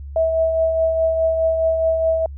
sine tone with tremolo, 649 Hz, E5, 27 cents flat, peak -13 dBFS, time 0.16-2.26 s, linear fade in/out 2 ms, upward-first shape triangle, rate 4.8 Hz, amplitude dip 45%, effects added 70 Hz sine -30 dBFS peak until 2.37 s

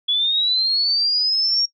sine linear sweep, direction up, 3378 to 5588 Hz, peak -16 dBFS, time 0.08-1.66 s, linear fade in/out 10 ms, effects noise-tail reverb RT60 0.1 s tail -21 dB re dry

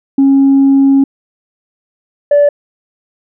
sine tone pair in turn, 273.5 / 579.5 Hz, C#4 / D5, -23 / -23 cents, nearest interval octave + minor second, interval 1300 cents, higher second, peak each -3 dBFS, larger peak neither, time 0.18-1.04 / 2.31-2.49 s, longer first, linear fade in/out 5 ms, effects tanh soft clip ceiling -2 dBFS

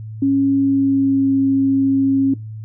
sine tone with pitch glide, 275 to 271.4 Hz, C#4 to C#4, -14 to -36 cents, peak -12 dBFS, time 0.22-2.34 s, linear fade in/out 5 ms, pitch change -22 cents, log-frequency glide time 0.57-1.35 s, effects noise-tail reverb RT60 0.2 s tail -18 dB re dry + added 109 Hz sine -28 dBFS peak until 2.64 s

